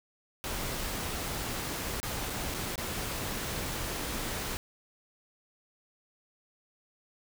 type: noise with dropouts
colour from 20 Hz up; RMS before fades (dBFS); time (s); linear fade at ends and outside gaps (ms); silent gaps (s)
pink; -35; 0.44-4.57; 0; 2.001-2.03 / 2.298-2.302 / 2.541-2.546 / 2.757-2.779
effects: none